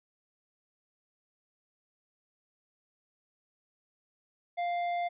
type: tone with hard clipping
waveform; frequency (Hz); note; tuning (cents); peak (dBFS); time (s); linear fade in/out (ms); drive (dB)
sine; 698.5; F5; 0; -31; 4.57-5.09; 20; 8
effects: resampled to 8000 Hz